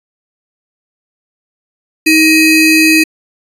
square ring-modulated tone, 1103 Hz, C#6, 9 cents flat, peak -3 dBFS, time 2.06-3.04 s, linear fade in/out 10 ms, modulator 1420 Hz, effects resampled to 32000 Hz

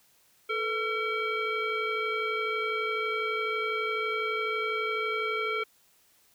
sine tone with frequency modulation, 1357 Hz, E6, 50 cents sharp, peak -27 dBFS, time 0.49-5.64 s, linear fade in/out 10 ms, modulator 922 Hz, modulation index 1.4, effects white hiss -64 dBFS RMS until 6.34 s

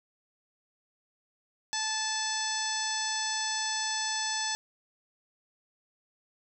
harmonic tone, 872 Hz, A5, 16 cents flat, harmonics 1 / 2 / 3 / 4 / 5 / 6 / 7 / 8 / 9, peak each -36 / -36 / -44 / -39 / -39 / -36 / -37 / -48 / -38 dBFS, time 1.73-4.55 s, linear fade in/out 0 ms, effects none

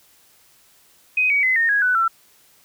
sine tone with pitch steps, 2509 / 2261 / 2038 / 1836.7 / 1655.3 / 1491.9 / 1344.5 Hz, D#7 / C#7 / C7 / A#6 / G#6 / F#6 / E6, +14 / +34 / -46 / -26 / -6 / +14 / +34 cents, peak -15 dBFS, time 1.17-2.08 s, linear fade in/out 5 ms, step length 130 ms, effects white hiss -55 dBFS RMS until 2.64 s

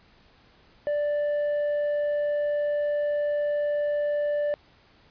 sine tone with tanh clipping, 587.3 Hz, D5, in tune, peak -24 dBFS, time 0.87-4.54 s, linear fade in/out 0 ms, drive 4 dB, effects pink hiss -58 dBFS RMS until 5.1 s + resampled to 11025 Hz

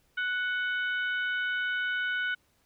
harmonic tone with a mistuned harmonic, 740 Hz, F#5, in tune, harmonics 2 / 3 / 4 / 5, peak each -28 / -40 / -39 / -48 dBFS, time 0.17-2.35 s, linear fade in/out 10 ms, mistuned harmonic 4, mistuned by +20 cents, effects pink hiss -69 dBFS RMS until 2.65 s

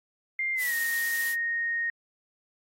sine tone with pitch glide, 2100 to 1860.1 Hz, C7 to A#6, +6 to -4 cents, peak -26 dBFS, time 0.39-1.9 s, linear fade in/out 2 ms, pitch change -210 cents, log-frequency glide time 0.54-0.74 s
blue noise, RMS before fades -34 dBFS, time 0.57-1.36 s, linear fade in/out 50 ms
effects AAC 48 kbps

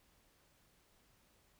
silence, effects pink hiss -71 dBFS RMS until 1.59 s

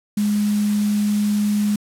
sine tone in noise, 207.7 Hz, G#3, in tune, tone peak -16 dBFS, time 0.17-1.76 s, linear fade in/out 5 ms, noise white, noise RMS -34 dBFS, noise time 0.17-1.76 s, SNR +15 dB, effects low-pass 12000 Hz 12 dB/octave

